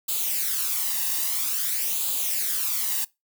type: noise with flanger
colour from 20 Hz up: blue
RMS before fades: -26 dBFS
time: 0.08-3.05 s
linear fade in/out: 10 ms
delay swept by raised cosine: 0.26 to 1.09 ms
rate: 0.5 Hz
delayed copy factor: +0.65
effects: noise-tail reverb RT60 0.2 s tail -22 dB re dry